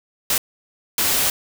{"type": "noise bursts at uneven times", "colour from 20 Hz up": "white", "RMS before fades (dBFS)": -19, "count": 2, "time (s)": [[0.3, 0.38], [0.98, 1.3]], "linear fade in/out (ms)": 2, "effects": []}